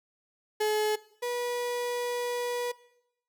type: tone pair in turn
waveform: 35% pulse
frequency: 426.5 / 486.1 Hz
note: G#4 / B4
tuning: +46 / -28 cents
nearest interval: major second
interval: 226 cents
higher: second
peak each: -23 / -28 dBFS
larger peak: first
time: 0.6-0.96 / 1.22-2.72 s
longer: second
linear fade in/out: 10 ms
effects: noise-tail reverb RT60 0.8 s tail -20 dB re dry